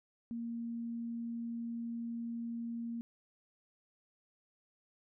sine tone, 233 Hz, A#3, 1 cent flat, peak -37 dBFS, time 0.31-3.01 s, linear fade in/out 0 ms, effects none

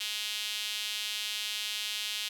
sawtooth tone with high-pass filter, 210 Hz, G#3, 19 cents sharp, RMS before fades -35 dBFS, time 0-2.29 s, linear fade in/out 10 ms, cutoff 3200 Hz, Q 2.7, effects none

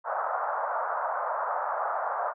pink band-pass noise, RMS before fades -30 dBFS, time 0.04-2.34 s, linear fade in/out 50 ms, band 590 to 1400 Hz, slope 48 dB/octave, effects none

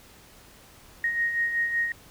sine beating tone pair, 1864.7 / 1870 Hz, A#6 / A#6, 0 / +5 cents, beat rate 5.3 Hz, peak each -33 / -24 dBFS, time 1.04-1.92 s, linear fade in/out 2 ms, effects pink hiss -52 dBFS RMS until 2.1 s

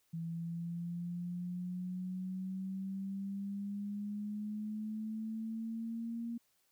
sine exponential sweep, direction up, 164.9 to 234.5 Hz, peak -37 dBFS, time 0.13-6.38 s, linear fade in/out 10 ms, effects white hiss -75 dBFS RMS until 6.71 s

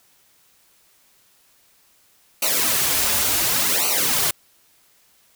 white noise with flanger, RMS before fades -20 dBFS, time 2.42-4.31 s, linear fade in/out 5 ms, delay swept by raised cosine 0.57 to 6.37 ms, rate 0.69 Hz, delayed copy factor -0.95, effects white hiss -58 dBFS RMS until 5.35 s

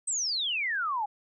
sine exponential sweep, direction down, 8372 to 801 Hz, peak -27 dBFS, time 0.07-1.06 s, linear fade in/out 10 ms, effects none

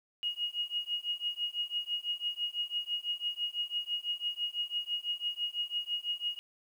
sine tone with tremolo, 2879 Hz, F#7, 48 cents flat, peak -28 dBFS, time 0.23-6.39 s, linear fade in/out 0 ms, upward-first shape triangle, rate 6 Hz, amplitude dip 100%, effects 10-bit

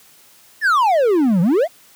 triangle exponential two-way sweep, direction down then up, 1851 to 163.8 to 749 Hz, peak -10 dBFS, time 0.61-1.68 s, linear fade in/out 50 ms, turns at 1.41 s, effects white hiss -49 dBFS RMS until 1.95 s + high-pass 80 Hz 12 dB/octave

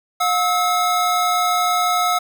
square tone pair together, 717.1 / 1297 Hz, F5 / E6, +46 / -28 cents, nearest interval minor seventh, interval 1026 cents, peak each -20 / -19 dBFS, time 0.2-2.19 s, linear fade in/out 10 ms, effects none

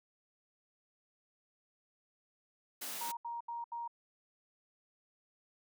white high-pass noise, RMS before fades -42 dBFS, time 2.81-3.12 s, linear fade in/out 10 ms, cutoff 180 Hz, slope 48 dB/octave
sine tone bursts, 939 Hz, A#5, 12 cents sharp, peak -38 dBFS, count 4, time 3.01-3.878 s, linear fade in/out 5 ms, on 160 ms, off 76 ms
effects none

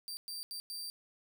sawtooth tone bursts at uneven times, 4684 Hz, D8, 5 cents flat, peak -37 dBFS, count 4, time 0.08-0.17 / 0.28-0.43 / 0.51-0.6 / 0.7-0.9 s, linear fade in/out 0 ms, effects none

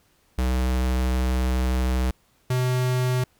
square tone pair in turn, 63.4 / 126.58 Hz, B1 / B2, +46 / +43 cents, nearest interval octave, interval 1197 cents, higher second, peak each -21 dBFS, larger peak neither, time 0.38-2.11 / 2.5-3.24 s, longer first, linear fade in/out 5 ms, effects pink hiss -63 dBFS RMS until 3.39 s

